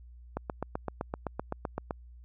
click train, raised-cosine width 1 ms, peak -18 dBFS, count 13, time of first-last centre 0.37-1.908 s, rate 7.8 Hz, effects added 60 Hz sine -48 dBFS peak until 2.24 s

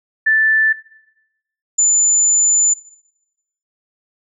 sine tone pair in turn, 1760 / 7040 Hz, A6 / A8, 0 / 0 cents, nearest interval 2 octaves, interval 2400 cents, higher second, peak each -10 dBFS, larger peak neither, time 0.26-0.73 / 1.78-2.74 s, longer second, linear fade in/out 10 ms, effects noise-tail reverb RT60 0.9 s tail -18 dB re dry

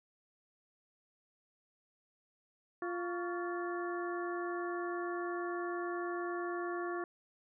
harmonic tone with a mistuned harmonic, 349.2 Hz, F4, in tune, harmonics 1 / 2 / 3 / 4 / 5, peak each -37 / -44 / -43 / -47 / -46 dBFS, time 2.82-7.04 s, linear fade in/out 2 ms, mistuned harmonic 3, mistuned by +120 cents, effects none

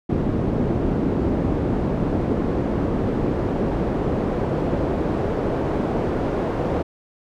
brown noise with band-pass filter sweep, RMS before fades -22 dBFS, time 0.09-6.83 s, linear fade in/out 10 ms, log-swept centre 290 to 510 Hz, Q 0.91, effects none

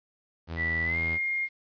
sawtooth tone with vibrato, 82.41 Hz, E2, in tune, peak -29 dBFS, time 0.47-1.19 s, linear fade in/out 50 ms, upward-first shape triangle, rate 2.7 Hz, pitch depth 10 cents each way
sine tone with pitch glide, 1964 to 2129 Hz, B6 to C7, -10 to +30 cents, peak -26 dBFS, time 0.56-1.49 s, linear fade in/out 50 ms, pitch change +140 cents, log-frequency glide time 0.84-0.98 s
effects resampled to 11025 Hz + 10-bit

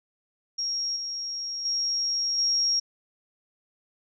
sine tone with level steps, 5588 Hz, F8, in tune, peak -26 / -30 / -24 / -21 dBFS, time 0.58-2.8 s, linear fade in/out 10 ms, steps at 0.96 / 1.65 / 2.38 s, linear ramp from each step 5 ms, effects none

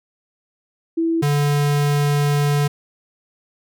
sine / square tone pair in turn, 329.6 / 145.05 Hz, E4 / D3, 0 / -21 cents, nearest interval octave + major second, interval 1421 cents, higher first, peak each -16 dBFS, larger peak neither, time 0.97-1.22 / 1.22-2.68 s, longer second, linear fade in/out 10 ms, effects none

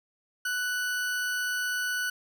40% pulse tone, 1484 Hz, F#6, 5 cents sharp, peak -27 dBFS, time 0.45-2.1 s, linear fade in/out 5 ms, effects none

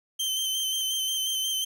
sawtooth tone with vibrato, 3106 Hz, G7, 17 cents flat, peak -23 dBFS, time 0.19-1.65 s, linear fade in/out 10 ms, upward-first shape square, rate 5.6 Hz, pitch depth 21 cents each way, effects none

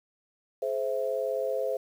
sine chord, Ab augmented, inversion none, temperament equal with one note detuned, 424.8 / 523.3 / 659.3 Hz, Ab4 / C5 / E5, +39 / 0 / 0 cents, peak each -33 / -29 / -33 dBFS, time 0.62-1.77 s, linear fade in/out 5 ms, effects 9-bit

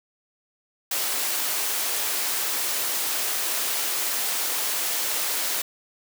white high-pass noise, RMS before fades -26 dBFS, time 0.91-5.62 s, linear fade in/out 5 ms, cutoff 360 Hz, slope 12 dB/octave, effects none

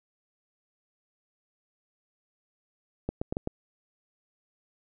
clicks, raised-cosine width 2 ms, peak -16 dBFS, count 5, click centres 3.09 / 3.215 / 3.325 / 3.369 / 3.474 s, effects none

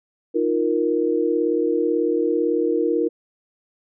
sine chord, Eb suspended second, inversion none, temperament equal with one note detuned, 311.1 / 349.2 / 467.8 Hz, Eb4 / F4 / Bb4, 0 / 0 / +6 cents, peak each -23 / -22 / -21 dBFS, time 0.34-3.09 s, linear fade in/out 20 ms, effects none

